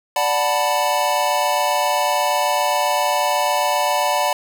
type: chord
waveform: square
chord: B minor seventh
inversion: first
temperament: equal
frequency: 587.3 / 740 / 880 / 987.8 Hz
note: D5 / F#5 / A5 / B5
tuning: 0 / 0 / 0 / 0 cents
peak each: -23 dBFS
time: 0.16-4.33 s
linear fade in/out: 2 ms
effects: none